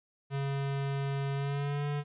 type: tone with pitch glide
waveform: square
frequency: 138.59 to 145.4 Hz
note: C#3 to D3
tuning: 0 to -17 cents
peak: -31 dBFS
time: 0.3-2.04 s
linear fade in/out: 50 ms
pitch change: +83 cents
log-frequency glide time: 1.34-1.87 s
effects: resampled to 8000 Hz + 12-bit